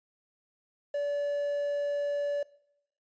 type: tone with quantisation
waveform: triangle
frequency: 576 Hz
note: D5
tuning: 34 cents flat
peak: -26 dBFS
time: 0.94-2.43 s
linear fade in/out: 5 ms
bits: 9
effects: noise-tail reverb RT60 0.7 s tail -20 dB re dry + resampled to 16000 Hz